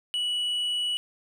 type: tone with tanh clipping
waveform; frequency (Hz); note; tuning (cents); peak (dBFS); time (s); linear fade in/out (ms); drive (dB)
sine; 2942; F#7; -11; -26; 0.14-0.97; 0; 4
effects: none